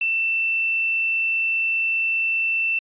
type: tone with quantisation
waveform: sine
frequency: 2675 Hz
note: E7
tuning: 25 cents sharp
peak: -19 dBFS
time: 0.01-2.79 s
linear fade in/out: 5 ms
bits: 7
effects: resampled to 8000 Hz